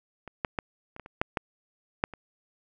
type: clicks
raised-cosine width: 0.5 ms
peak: -26 / -12 / -13 / -28 / -25 / -29 / -9 / -12 / -8 / -27 dBFS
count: 10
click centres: 0.277 / 0.448 / 0.588 / 0.964 / 0.997 / 1.061 / 1.215 / 1.372 / 2.039 / 2.137 s
effects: none